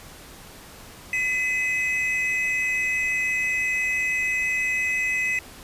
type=tone pair together; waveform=triangle; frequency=2018 / 2549 Hz; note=B6 / D#7; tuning=+37 / +41 cents; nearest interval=major third; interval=404 cents; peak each=-23 dBFS; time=1.13-5.39 s; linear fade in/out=2 ms; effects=pink hiss -44 dBFS RMS until 5.63 s + resampled to 32000 Hz